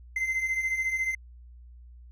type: beating tone pair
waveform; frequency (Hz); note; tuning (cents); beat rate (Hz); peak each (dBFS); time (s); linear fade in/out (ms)
triangle; 2059 / 2073; C7 / C7; -28 / -17; 14; -31 / -25; 0.16-1.15; 5
effects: tanh soft clip ceiling -17 dBFS + added 60 Hz sine -46 dBFS peak until 2.11 s